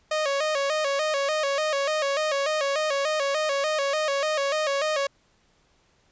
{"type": "tone with vibrato", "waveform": "sawtooth", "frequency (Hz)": 586, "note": "D5", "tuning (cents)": -4, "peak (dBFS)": -19, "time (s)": [0.11, 5.07], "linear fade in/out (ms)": 5, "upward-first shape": "square", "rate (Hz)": 3.4, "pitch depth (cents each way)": 92, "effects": ["pink hiss -64 dBFS RMS until 6.11 s", "resampled to 16000 Hz"]}